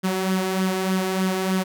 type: tone with flanger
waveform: sawtooth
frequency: 188.1 Hz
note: F#3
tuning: 29 cents sharp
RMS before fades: -23 dBFS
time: 0.03-1.64 s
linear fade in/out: 20 ms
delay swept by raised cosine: 0.59 to 2.99 ms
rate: 3.3 Hz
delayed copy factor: +0.5
effects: none